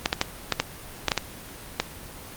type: clicks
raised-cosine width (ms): 0.2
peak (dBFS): -3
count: 9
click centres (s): 0.059 / 0.129 / 0.214 / 0.523 / 0.6 / 1.083 / 1.118 / 1.177 / 1.8
effects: pink hiss -41 dBFS RMS until 2.36 s + Opus 24 kbps